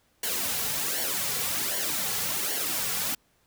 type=noise with flanger; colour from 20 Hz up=white; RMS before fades=-29 dBFS; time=0.23-3.15 s; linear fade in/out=5 ms; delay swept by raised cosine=0.79 to 3.29 ms; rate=1.3 Hz; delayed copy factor=-0.7; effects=pink hiss -67 dBFS RMS until 3.46 s